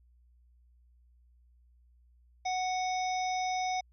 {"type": "harmonic tone", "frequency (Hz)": 740, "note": "F#5", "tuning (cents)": 0, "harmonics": [1, 3, 5, 7, 8], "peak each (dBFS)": [-30, -39, -45, -44, -45], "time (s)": [2.45, 3.81], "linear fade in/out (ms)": 10, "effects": ["added 60 Hz sine -60 dBFS peak until 3.92 s"]}